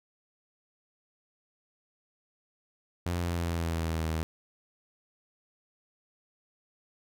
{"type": "tone with pitch glide", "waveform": "sawtooth", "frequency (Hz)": [87.31, 80.06], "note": ["F2", "D#2"], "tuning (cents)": [0, 50], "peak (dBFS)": -25, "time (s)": [3.06, 4.23], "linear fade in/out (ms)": 0, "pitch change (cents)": -150, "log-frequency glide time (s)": [3.16, 4.06], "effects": []}